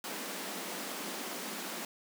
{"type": "high-pass noise", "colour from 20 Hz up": "pink", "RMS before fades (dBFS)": -40, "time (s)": [0.04, 1.85], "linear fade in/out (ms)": 2, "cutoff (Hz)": 180, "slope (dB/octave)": 96, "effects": []}